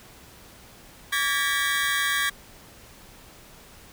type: tone cluster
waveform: 30% pulse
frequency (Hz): 1147 / 1634 / 1784 / 1951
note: D6 / G#6 / A6 / B6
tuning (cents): -41 / -29 / +23 / -22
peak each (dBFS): -27 / -23 / -28 / -26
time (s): 1.12-2.3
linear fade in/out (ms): 10
effects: pink hiss -49 dBFS RMS until 3.92 s